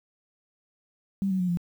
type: tone with pitch steps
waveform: sine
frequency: 195.5 / 187.97 / 180.73 / 173.77 Hz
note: G3 / F#3 / F#3 / F3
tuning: -4 / +28 / -40 / -8 cents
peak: -23 dBFS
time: 1.22-1.572 s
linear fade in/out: 0 ms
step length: 88 ms
effects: 9-bit